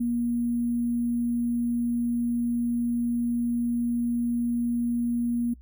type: tone with sample-and-hold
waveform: sine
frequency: 238.1 Hz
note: A#3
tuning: 37 cents sharp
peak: -23 dBFS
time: 0-5.54 s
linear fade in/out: 10 ms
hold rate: 11025 Hz
effects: noise-tail reverb RT60 0.1 s tail -21 dB re dry + added 62 Hz sine -46 dBFS peak until 5.61 s